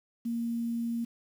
sine tone with quantisation, 233.1 Hz, A#3, in tune, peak -29 dBFS, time 0.25-1.05 s, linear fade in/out 10 ms, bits 9, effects none

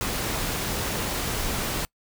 pink noise, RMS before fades -28 dBFS, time 0.01-1.85 s, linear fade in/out 0 ms, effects noise-tail reverb RT60 0.1 s tail -25 dB re dry

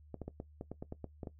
clicks, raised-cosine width 2 ms, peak -28 dBFS, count 11, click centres 0.143 / 0.217 / 0.28 / 0.401 / 0.611 / 0.716 / 0.825 / 0.924 / 1.043 / 1.232 / 1.272 s, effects noise-tail reverb RT60 0.1 s tail -17 dB re dry + added 75 Hz sine -56 dBFS peak until 1.39 s

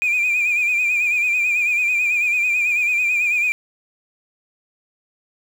sine tone with vibrato, 2430 Hz, D#7, 42 cents flat, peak -14 dBFS, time 0.02-3.52 s, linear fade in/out 0 ms, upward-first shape sine, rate 9.1 Hz, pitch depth 60 cents each way, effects tanh soft clip ceiling -14 dBFS + 7-bit

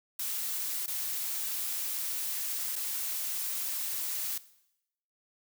blue noise with dropouts, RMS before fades -34 dBFS, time 0.19-4.38 s, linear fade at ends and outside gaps 5 ms, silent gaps 0.862-0.878 / 2.757-2.761 s, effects noise-tail reverb RT60 0.8 s tail -17 dB re dry

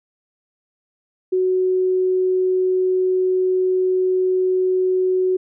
sine tone, 370.8 Hz, F#4, 4 cents sharp, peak -15 dBFS, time 1.32-5.37 s, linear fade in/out 10 ms, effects none

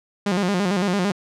sawtooth tone with vibrato, 190.6 Hz, G3, 48 cents flat, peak -15 dBFS, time 0.26-1.12 s, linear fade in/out 5 ms, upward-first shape square, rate 8.9 Hz, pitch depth 110 cents each way, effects low-pass 7000 Hz 12 dB/octave

